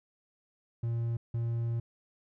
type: tone bursts at uneven times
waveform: triangle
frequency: 116.54 Hz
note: A#2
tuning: in tune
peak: -27 dBFS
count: 2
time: 0.83-1.17 / 1.34-1.8 s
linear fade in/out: 5 ms
effects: none